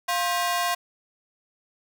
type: ring-modulated tone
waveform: sawtooth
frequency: 881 Hz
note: A5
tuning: 2 cents sharp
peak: -16 dBFS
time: 0.08-0.75 s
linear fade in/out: 10 ms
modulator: 181 Hz
effects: none